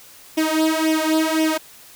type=tone with flanger; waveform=sawtooth; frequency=316.2 Hz; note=D#4; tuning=28 cents sharp; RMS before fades=-19 dBFS; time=0.37-1.58 s; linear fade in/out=10 ms; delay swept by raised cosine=0.34 to 2.94 ms; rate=1.9 Hz; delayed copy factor=+0.8; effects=white hiss -45 dBFS RMS until 1.95 s